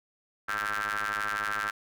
sawtooth ring-modulated tone, 103.83 Hz, G#2, in tune, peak -22 dBFS, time 0.48-1.71 s, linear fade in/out 10 ms, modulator 1460 Hz, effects none

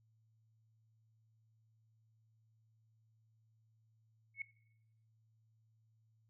sine tone with exponential growth, 2200 Hz, C#7, 14 cents flat, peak -35 dBFS, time 4.34-4.42 s, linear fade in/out 5 ms, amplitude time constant 17 ms, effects noise-tail reverb RT60 0.8 s tail -19 dB re dry + added 111 Hz sine -70 dBFS peak until 6.29 s

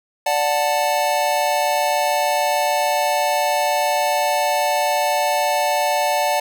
square chord, D major, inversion none, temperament just, 587.3 / 734.2 / 881 Hz, D5 / F#5 / A5, 0 / -14 / +2 cents, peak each -22 dBFS, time 0.26-6.4 s, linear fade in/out 5 ms, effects none

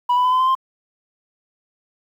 sine tone with pitch steps, 980 / 993.7 / 1007.6 / 1021.6 / 1035.9 / 1050.3 Hz, B5 / B5 / B5 / C6 / C6 / C6, -14 / +10 / +34 / -42 / -18 / +6 cents, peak -11 dBFS, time 0.09-0.552 s, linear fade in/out 10 ms, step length 77 ms, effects tanh soft clip ceiling -13 dBFS + 8-bit

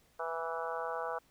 harmonic tone with a mistuned harmonic, 164.81 Hz, E3, in tune, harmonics 3 / 4 / 5 / 6 / 7 / 8 / 9, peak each -40 / -41 / -42 / -43 / -43 / -44 / -45 dBFS, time 0.19-1.19 s, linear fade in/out 10 ms, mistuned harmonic 6, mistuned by -21 cents, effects pink hiss -68 dBFS RMS until 1.3 s

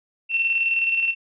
sine tone with tremolo, 2700 Hz, E7, 41 cents sharp, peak -17 dBFS, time 0.29-1.15 s, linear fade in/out 50 ms, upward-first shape square, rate 19 Hz, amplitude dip 40%, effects resampled to 8000 Hz

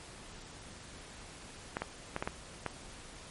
clicks, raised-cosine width 0.5 ms, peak -18 dBFS, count 6, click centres 1.769 / 1.82 / 2.164 / 2.225 / 2.275 / 2.663 s, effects pink hiss -50 dBFS RMS until 3.3 s + MP3 48 kbps

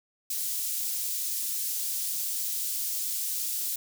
white high-pass noise, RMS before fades -31 dBFS, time 0.3-3.76 s, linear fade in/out 5 ms, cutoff 5400 Hz, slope 12 dB/octave, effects none

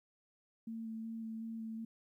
sine tone with vibrato, 224.5 Hz, A3, 35 cents sharp, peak -40 dBFS, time 0.67-1.85 s, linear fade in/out 5 ms, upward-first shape square, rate 2.7 Hz, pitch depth 12 cents each way, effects 13-bit

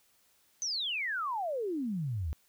sine exponential sweep, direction down, 6272 to 69.3 Hz, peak -31 dBFS, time 0.62-2.33 s, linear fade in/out 0 ms, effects white hiss -68 dBFS RMS until 2.48 s

